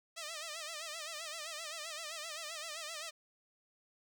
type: tone with vibrato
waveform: 5% pulse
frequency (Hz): 633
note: D#5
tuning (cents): +30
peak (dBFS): -30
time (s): 0.16-3.11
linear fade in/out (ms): 20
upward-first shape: sine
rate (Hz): 7.7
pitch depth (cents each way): 110
effects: none